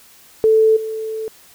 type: tone with level steps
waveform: sine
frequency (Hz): 440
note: A4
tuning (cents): 0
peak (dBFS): -9 / -22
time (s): 0.44-1.28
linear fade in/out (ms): 0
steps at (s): 0.76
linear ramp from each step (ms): 10
effects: white hiss -47 dBFS RMS until 1.54 s